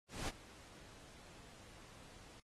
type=noise with ADSR envelope; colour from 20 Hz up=pink; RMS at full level=-41 dBFS; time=0.08-2.4 s; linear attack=200 ms; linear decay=31 ms; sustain=-18 dB; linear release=4 ms; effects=low-pass 9000 Hz 12 dB/octave + AAC 32 kbps